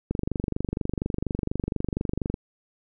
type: click train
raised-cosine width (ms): 3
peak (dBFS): -13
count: 55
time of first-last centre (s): 0.11-2.341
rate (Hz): 24.2
effects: none